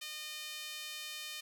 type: tone with high-pass filter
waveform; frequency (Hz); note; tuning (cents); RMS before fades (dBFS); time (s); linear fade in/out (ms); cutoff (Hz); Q
sawtooth; 610; D#5; -34; -44; 0.01-1.41; 10; 2900; 1.4
effects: none